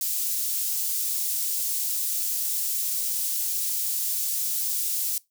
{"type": "high-pass noise", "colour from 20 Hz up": "white", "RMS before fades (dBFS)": -27, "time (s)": [0.01, 5.18], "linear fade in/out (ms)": 2, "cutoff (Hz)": 6200, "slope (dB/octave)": 12, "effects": ["noise-tail reverb RT60 0.2 s tail -22 dB re dry"]}